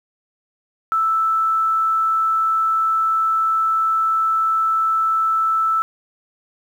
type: tone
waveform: sine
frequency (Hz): 1318.5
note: E6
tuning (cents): 0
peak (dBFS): -15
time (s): 0.92-5.82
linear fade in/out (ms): 0
effects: 8-bit